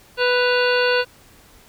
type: harmonic tone with a mistuned harmonic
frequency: 493.9 Hz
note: B4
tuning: in tune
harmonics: 1 / 2 / 3 / 4 / 5 / 6 / 7 / 8 / 9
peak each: -18 / -26 / -21 / -33 / -31 / -25 / -32 / -35 / -28 dBFS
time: 0.17-1.05 s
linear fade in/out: 50 ms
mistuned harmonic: 6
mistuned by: -110 cents
effects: pink hiss -50 dBFS RMS until 1.68 s